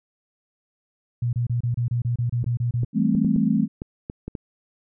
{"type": "tone bursts", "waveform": "sine", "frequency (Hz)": 120, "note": "B2", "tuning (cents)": -49, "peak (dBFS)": -20, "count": 12, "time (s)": [1.22, 2.848], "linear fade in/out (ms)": 5, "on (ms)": 110, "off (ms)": 28}
{"type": "clicks", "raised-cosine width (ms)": 3, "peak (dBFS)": -18, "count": 9, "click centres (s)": [2.442, 2.833, 3.151, 3.247, 3.362, 3.819, 4.099, 4.28, 4.352]}
{"type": "chord", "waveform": "sine", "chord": "A minor seventh", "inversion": "second", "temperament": "equal", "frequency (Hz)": [164.81, 196, 220, 261.6], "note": ["E3", "G3", "A3", "C4"], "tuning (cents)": [0, 0, 0, 0], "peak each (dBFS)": [-25, -23, -21, -24], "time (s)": [2.93, 3.68], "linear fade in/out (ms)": 50}
{"effects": []}